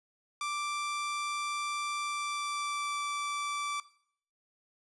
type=tone with pitch glide; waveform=sawtooth; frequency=1174.7 to 1163.9 Hz; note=D6 to D6; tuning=0 to -16 cents; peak=-29 dBFS; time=0.41-3.8 s; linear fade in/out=2 ms; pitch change=-16 cents; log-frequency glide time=2-3.01 s; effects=noise-tail reverb RT60 0.6 s tail -18 dB re dry + resampled to 24000 Hz